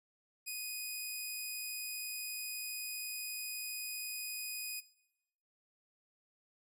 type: tone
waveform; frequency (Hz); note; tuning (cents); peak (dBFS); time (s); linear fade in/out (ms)
10% pulse; 2489; D#7; 0; -30; 0.46-4.81; 20
effects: noise-tail reverb RT60 0.9 s tail -19 dB re dry